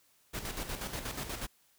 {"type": "noise with tremolo", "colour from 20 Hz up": "pink", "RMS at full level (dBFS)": -37, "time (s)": [0.33, 1.47], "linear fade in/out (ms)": 20, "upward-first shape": "square", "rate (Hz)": 8.3, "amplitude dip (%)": 55, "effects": ["white hiss -68 dBFS RMS until 1.78 s"]}